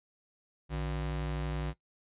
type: ring-modulated tone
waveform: square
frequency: 106.9 Hz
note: A2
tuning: 49 cents flat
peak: -30 dBFS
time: 0.69-1.74 s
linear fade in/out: 50 ms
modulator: 46 Hz
effects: noise-tail reverb RT60 0.1 s tail -17 dB re dry + resampled to 8000 Hz